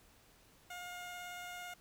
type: tone with vibrato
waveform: 15% pulse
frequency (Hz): 713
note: F5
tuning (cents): +36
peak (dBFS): -38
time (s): 0.7-1.74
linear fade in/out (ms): 5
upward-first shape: square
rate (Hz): 18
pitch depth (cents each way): 8
effects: pink hiss -65 dBFS RMS until 1.8 s